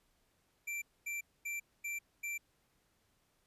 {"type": "tone bursts", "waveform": "square", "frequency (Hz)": 2349, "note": "D7", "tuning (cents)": 0, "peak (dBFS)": -38, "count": 5, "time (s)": [0.67, 2.38], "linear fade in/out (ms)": 10, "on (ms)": 150, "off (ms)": 240, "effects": ["pink hiss -75 dBFS RMS until 3.46 s", "resampled to 32000 Hz"]}